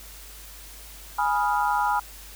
sine chord, F half-diminished seventh, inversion first, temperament equal with one note detuned, 830.6 / 980.9 / 1244.5 / 1396.9 Hz, Ab5 / Cb6 / Eb6 / F6, 0 / -12 / 0 / 0 cents, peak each -24 / -25 / -30 / -29 dBFS, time 1.18-2 s, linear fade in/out 10 ms, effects added 50 Hz sine -45 dBFS peak until 2.35 s + white hiss -45 dBFS RMS until 2.35 s

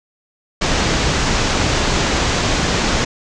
pink low-pass noise, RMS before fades -17 dBFS, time 0.61-3.05 s, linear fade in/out 10 ms, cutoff 7200 Hz, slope 48 dB/octave, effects none

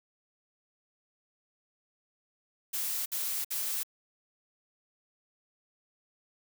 blue noise bursts, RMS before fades -33 dBFS, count 3, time 2.73-3.834 s, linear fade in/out 10 ms, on 330 ms, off 57 ms, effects none

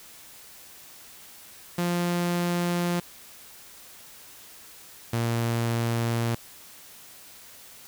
sawtooth tone pair in turn, 174.61 / 116.54 Hz, F3 / A#2, 0 / 0 cents, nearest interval perfect fifth, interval 700 cents, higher first, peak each -20 dBFS, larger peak neither, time 1.78-3 / 5.13-6.35 s, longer neither, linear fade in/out 5 ms, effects white hiss -48 dBFS RMS until 7.87 s

